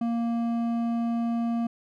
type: tone with hard clipping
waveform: triangle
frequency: 233.1 Hz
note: A#3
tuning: in tune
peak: -26 dBFS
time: 0.01-1.67 s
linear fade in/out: 5 ms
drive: 12 dB
effects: none